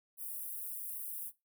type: high-pass noise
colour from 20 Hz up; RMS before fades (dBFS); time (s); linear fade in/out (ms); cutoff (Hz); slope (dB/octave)
white; -42; 0.17-1.32; 50; 9600; 48
effects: noise-tail reverb RT60 0.2 s tail -17 dB re dry